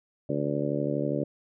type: harmonic tone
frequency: 72.3 Hz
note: D2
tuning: 27 cents flat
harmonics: 2 / 3 / 4 / 5 / 6 / 7 / 8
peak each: -32 / -35 / -31 / -34 / -36 / -35 / -33 dBFS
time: 0.29-1.24 s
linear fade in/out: 5 ms
effects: none